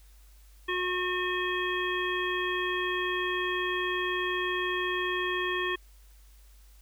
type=harmonic tone; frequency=362.8 Hz; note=F#4; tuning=34 cents flat; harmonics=1 / 3 / 5 / 7 / 9; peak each=-32 / -34 / -32 / -37 / -37 dBFS; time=0.68-5.76 s; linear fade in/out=10 ms; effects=added 50 Hz sine -52 dBFS peak until 6.81 s + white hiss -63 dBFS RMS until 6.81 s